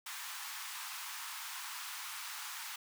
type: high-pass noise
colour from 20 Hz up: pink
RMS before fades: -44 dBFS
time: 0.06-2.76 s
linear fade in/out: 5 ms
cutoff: 900 Hz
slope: 48 dB/octave
effects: none